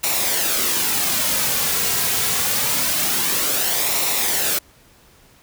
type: noise with flanger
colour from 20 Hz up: white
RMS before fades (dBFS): -20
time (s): 0.03-4.59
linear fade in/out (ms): 10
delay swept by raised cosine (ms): 0.62 to 3.42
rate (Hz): 0.25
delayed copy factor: -0.5
effects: pink hiss -52 dBFS RMS until 5.42 s